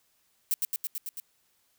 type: noise with echo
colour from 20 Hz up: violet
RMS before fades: -26 dBFS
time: 0.51-0.54 s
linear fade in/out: 0 ms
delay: 110 ms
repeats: 6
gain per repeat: -2 dB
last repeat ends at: 1.2 s
effects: white hiss -70 dBFS RMS until 1.78 s